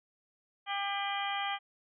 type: harmonic tone with a mistuned harmonic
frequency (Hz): 399.5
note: G4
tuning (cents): +33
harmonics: 2 / 3 / 4 / 5 / 6 / 7 / 8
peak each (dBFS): -35 / -39 / -43 / -40 / -42 / -45 / -40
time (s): 0.66-1.59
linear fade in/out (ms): 50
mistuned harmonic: 7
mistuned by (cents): +92
effects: none